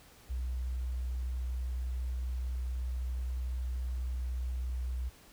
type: tone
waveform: sine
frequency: 62.5 Hz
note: B1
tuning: 21 cents sharp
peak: -32 dBFS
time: 0.29-5.1 s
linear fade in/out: 20 ms
effects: pink hiss -58 dBFS RMS until 5.32 s